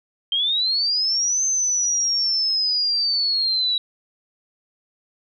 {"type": "linear two-way sweep", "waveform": "sine", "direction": "up then down", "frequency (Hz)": [3136, 6260, 3877], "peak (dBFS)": -18, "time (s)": [0.32, 3.78], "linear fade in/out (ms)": 2, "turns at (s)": 1.44, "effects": []}